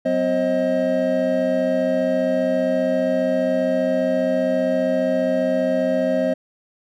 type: tone cluster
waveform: triangle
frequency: 187.1 / 256.6 / 534 / 629 Hz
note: F#3 / C4 / C5 / D#5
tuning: +20 / -34 / +35 / +19 cents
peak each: -27 / -21 / -20 / -19 dBFS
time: 0.05-6.34 s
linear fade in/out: 10 ms
effects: none